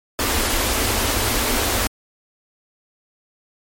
pink band-stop noise, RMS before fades -20 dBFS, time 0.19-1.87 s, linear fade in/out 0 ms, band 110 to 210 Hz, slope 96 dB/octave, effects MP3 64 kbps

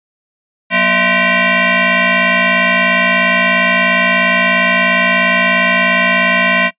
sine tone with frequency modulation, 185 Hz, F#3, in tune, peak -9 dBFS, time 0.7-6.71 s, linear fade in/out 50 ms, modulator 427 Hz, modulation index 6.4, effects noise-tail reverb RT60 0.1 s tail -22 dB re dry + resampled to 8000 Hz

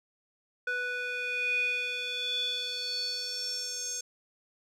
square tone with band-pass filter sweep, 493.9 Hz, B4, in tune, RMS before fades -33 dBFS, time 0.67-4.01 s, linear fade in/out 5 ms, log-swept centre 1700 to 6700 Hz, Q 7.4, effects none

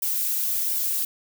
violet noise with flanger, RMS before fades -25 dBFS, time 0.02-1.05 s, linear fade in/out 5 ms, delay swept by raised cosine 1.5 to 3.6 ms, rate 1.4 Hz, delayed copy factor -0.85, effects none

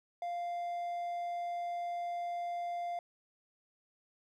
triangle tone, 697 Hz, F5, 4 cents flat, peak -33 dBFS, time 0.22-2.99 s, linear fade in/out 2 ms, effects none

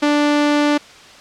sawtooth tone, 293.7 Hz, D4, in tune, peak -9 dBFS, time 0.02-0.78 s, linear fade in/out 10 ms, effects white hiss -41 dBFS RMS until 1.2 s + low-pass 5000 Hz 12 dB/octave

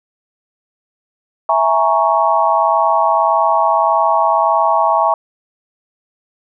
sine chord, A# half-diminished seventh, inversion second, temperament equal, 659.3 / 830.6 / 932.3 / 1108.7 Hz, E5 / G#5 / A#5 / C#6, 0 / 0 / 0 / 0 cents, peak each -16 dBFS, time 1.49-5.14 s, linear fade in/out 2 ms, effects none

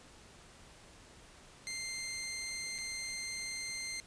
15% pulse tone with dropouts, 2093 Hz, C7, in tune, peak -32 dBFS, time 1.67-4 s, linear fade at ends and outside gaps 0 ms, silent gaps 2.781-2.786 s, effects pink hiss -57 dBFS RMS until 4.06 s + resampled to 22050 Hz

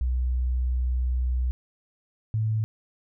sine tone pair in turn, 62.4 / 109.56 Hz, B1 / A2, +19 / -7 cents, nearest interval minor seventh, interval 974 cents, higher second, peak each -22 dBFS, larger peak neither, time 0.01-1.51 / 2.34-2.64 s, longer first, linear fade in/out 0 ms, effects none

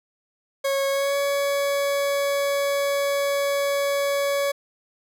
40% pulse tone with pitch glide, 549 to 562.5 Hz, C#5 to C#5, -17 to +25 cents, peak -20 dBFS, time 0.64-4.52 s, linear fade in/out 10 ms, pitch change +42 cents, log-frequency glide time 0.9-1.16 s, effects none

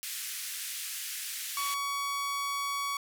white band-pass noise, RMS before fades -38 dBFS, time 0.03-1.74 s, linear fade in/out 0 ms, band 1700 to 14000 Hz, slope 24 dB/octave
sawtooth tone, 1125 Hz, C#6, 25 cents sharp, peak -27 dBFS, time 1.57-2.97 s, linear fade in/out 2 ms
effects none

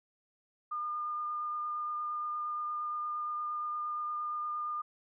sine tone with vibrato, 1211 Hz, D#6, 47 cents flat, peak -33 dBFS, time 0.71-4.82 s, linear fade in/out 10 ms, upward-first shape triangle, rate 8.6 Hz, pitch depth 12 cents each way, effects none

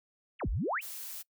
sine exponential two-way sweep, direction down then up, 3333 to 37.36 to 3333 Hz, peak -29 dBFS, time 0.39-0.82 s, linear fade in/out 50 ms, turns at 0.49 s
blue noise, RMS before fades -42 dBFS, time 0.81-1.23 s, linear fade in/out 20 ms
effects noise-tail reverb RT60 0.1 s tail -23 dB re dry

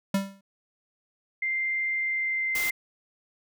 square tone with exponential decay, 196 Hz, G3, in tune, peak -20 dBFS, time 0.14-0.41 s, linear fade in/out 5 ms, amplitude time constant 58 ms
sine tone with pitch glide, 2093 to 2080 Hz, C7 to C7, 0 to -11 cents, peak -25 dBFS, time 1.42-2.71 s, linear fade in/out 5 ms, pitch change -11 cents, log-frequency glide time 1.97-2.57 s
white noise, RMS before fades -33 dBFS, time 2.55-2.7 s, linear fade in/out 2 ms
effects none

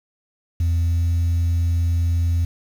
sine tone with pitch glide, 84.2 to 84.83 Hz, E2 to F2, +37 to -50 cents, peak -14 dBFS, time 0.6-2.45 s, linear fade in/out 5 ms, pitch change +13 cents, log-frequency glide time 0.77-1.05 s, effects tanh soft clip ceiling -15 dBFS + 7-bit

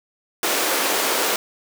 pink high-pass noise, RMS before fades -21 dBFS, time 0.43-1.36 s, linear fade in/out 2 ms, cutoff 320 Hz, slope 24 dB/octave, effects none

